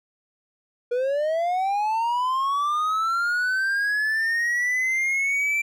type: linear sweep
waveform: triangle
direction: up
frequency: 476.6 to 2349 Hz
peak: -19 dBFS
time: 0.91-5.62 s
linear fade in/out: 10 ms
effects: none